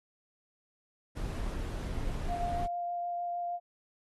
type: noise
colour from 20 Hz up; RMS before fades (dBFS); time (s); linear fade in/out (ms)
brown; -35; 1.15-2.67; 20
type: tone with vibrato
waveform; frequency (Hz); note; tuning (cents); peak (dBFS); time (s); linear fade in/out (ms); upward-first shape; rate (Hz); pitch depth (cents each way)
sine; 699; F5; +1; -32; 2.27-3.6; 50; triangle; 6.5; 10
effects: AAC 32 kbps